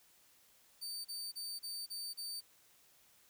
sawtooth tone bursts, 4596 Hz, D8, 38 cents flat, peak -38 dBFS, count 6, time 0.81-2.41 s, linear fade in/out 20 ms, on 240 ms, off 32 ms, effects white hiss -67 dBFS RMS until 3.29 s

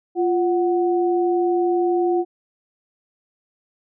sine tone pair together, 349.2 / 740 Hz, F4 / F#5, 0 / 0 cents, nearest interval octave + minor second, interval 1300 cents, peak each -17 / -24 dBFS, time 0.15-2.25 s, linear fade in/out 50 ms, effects none

